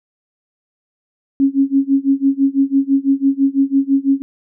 sine tone with tremolo, 273.9 Hz, C#4, 21 cents flat, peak -8 dBFS, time 1.4-4.22 s, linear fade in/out 0 ms, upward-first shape sine, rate 6 Hz, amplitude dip 95%, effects none

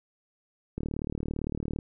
click train, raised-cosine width 3 ms, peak -19 dBFS, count 39, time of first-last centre 0.78-1.788 s, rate 37.7 Hz, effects none

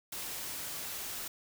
white noise, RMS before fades -40 dBFS, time 0.12-1.28 s, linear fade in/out 5 ms, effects none

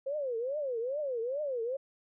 sine tone with vibrato, 523.3 Hz, C5, in tune, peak -31 dBFS, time 0.06-1.77 s, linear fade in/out 10 ms, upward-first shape triangle, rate 2.4 Hz, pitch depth 290 cents each way, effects none

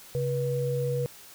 sine tone pair together, 135.99 / 484.6 Hz, C#3 / B4, -33 / -33 cents, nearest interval octave + minor seventh, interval 2200 cents, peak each -28 dBFS, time 0.15-1.06 s, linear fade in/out 0 ms, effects white hiss -49 dBFS RMS until 1.34 s

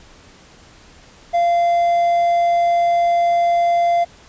triangle tone, 690 Hz, F5, 21 cents flat, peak -11 dBFS, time 1.33-4.05 s, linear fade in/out 20 ms, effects pink hiss -46 dBFS RMS until 4.28 s + resampled to 16000 Hz

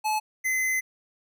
square tone pair in turn, 860 / 2045 Hz, A5 / C7, -40 / -40 cents, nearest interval octave + minor third, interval 1500 cents, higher second, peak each -24 dBFS, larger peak neither, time 0.04-0.2 / 0.44-0.81 s, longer second, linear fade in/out 20 ms, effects none

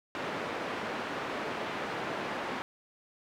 pink band-pass noise, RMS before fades -36 dBFS, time 0.15-2.62 s, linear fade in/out 0 ms, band 280 to 2200 Hz, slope 12 dB/octave, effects none

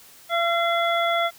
harmonic tone with a mistuned harmonic, 679 Hz, F5, 49 cents flat, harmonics 1 / 2 / 3 / 5, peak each -22 / -25 / -27 / -29 dBFS, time 0.29-1.31 s, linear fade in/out 50 ms, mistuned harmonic 3, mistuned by +22 cents, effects white hiss -49 dBFS RMS until 1.38 s

